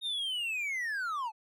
triangle linear sweep, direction down, 3729 to 833 Hz, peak -30 dBFS, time 0.01-1.32 s, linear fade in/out 50 ms, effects none

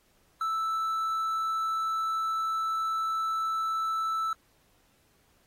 triangle tone, 1318.5 Hz, E6, in tune, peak -25 dBFS, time 0.41-4.33 s, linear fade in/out 2 ms, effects pink hiss -67 dBFS RMS until 5.46 s + AAC 48 kbps

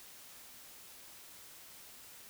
silence, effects white hiss -54 dBFS RMS until 2.29 s

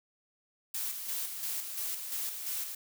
blue noise with tremolo, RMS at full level -35 dBFS, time 0.74-2.75 s, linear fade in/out 5 ms, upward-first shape square, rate 2.9 Hz, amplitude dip 45%, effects none

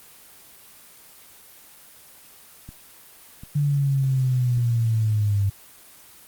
clicks, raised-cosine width 5 ms, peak -26 dBFS, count 3, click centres 2.69 / 3.435 / 4.575 s
sine linear sweep, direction down, 146.83 to 98 Hz, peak -18 dBFS, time 3.55-5.5 s, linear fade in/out 10 ms
effects white hiss -48 dBFS RMS until 6.27 s + Opus 24 kbps

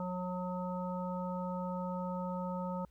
harmonic tone, 181.5 Hz, F#3, 33 cents flat, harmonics 1 / 3 / 5 / 7, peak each -37 / -41 / -42 / -46 dBFS, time 0-2.85 s, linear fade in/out 2 ms, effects added 60 Hz sine -61 dBFS peak until 2.9 s + pink hiss -75 dBFS RMS until 2.9 s

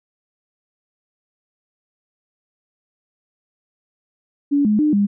sine tone with pitch steps, 285.3 / 211.1 / 301.5 / 202.7 Hz, C#4 / G#3 / D4 / G#3, +50 / +29 / +46 / -42 cents, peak -13 dBFS, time 4.51-5.07 s, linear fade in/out 20 ms, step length 140 ms, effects none

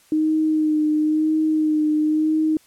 sine tone with vibrato, 309 Hz, D#4, 12 cents flat, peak -16 dBFS, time 0.12-2.57 s, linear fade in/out 2 ms, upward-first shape sine, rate 0.98 Hz, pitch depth 24 cents each way, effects white hiss -55 dBFS RMS until 2.66 s + low-pass 12000 Hz 12 dB/octave

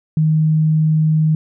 sine tone, 156.3 Hz, D#3, 8 cents sharp, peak -11 dBFS, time 0.17-1.35 s, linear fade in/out 2 ms, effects none

